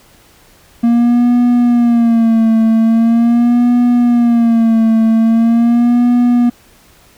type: tone with vibrato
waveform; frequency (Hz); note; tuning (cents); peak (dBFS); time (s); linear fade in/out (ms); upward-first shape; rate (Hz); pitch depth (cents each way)
triangle; 233.1; A#3; 0; -5; 0.83-6.5; 10; sine; 0.42; 72
effects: pink hiss -46 dBFS RMS until 7.17 s